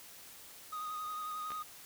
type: tone with vibrato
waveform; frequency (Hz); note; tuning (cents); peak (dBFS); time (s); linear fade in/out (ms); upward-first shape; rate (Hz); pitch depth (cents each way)
triangle; 1244.5; D#6; 0; -36; 0.72-1.63; 10; sine; 11; 22
type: clicks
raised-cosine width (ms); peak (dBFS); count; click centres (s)
0.3; -31; 2; 1.505 / 1.519
effects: white hiss -53 dBFS RMS until 1.85 s